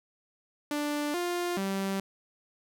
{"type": "tone with pitch steps", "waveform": "sawtooth", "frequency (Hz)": [294.2, 351.4, 194.5], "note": ["D4", "F4", "G3"], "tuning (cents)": [3, 11, -13], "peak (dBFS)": -25, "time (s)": [0.71, 2], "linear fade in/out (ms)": 2, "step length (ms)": 430, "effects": []}